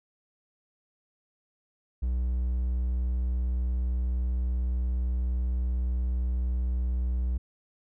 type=tone; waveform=triangle; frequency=61.74 Hz; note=B1; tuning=in tune; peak=-23 dBFS; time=2.02-7.38 s; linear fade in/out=10 ms; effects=none